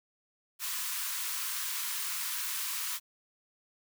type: high-pass noise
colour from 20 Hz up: white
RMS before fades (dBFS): -35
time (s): 0.59-3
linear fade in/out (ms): 50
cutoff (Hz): 930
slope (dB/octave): 96
effects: none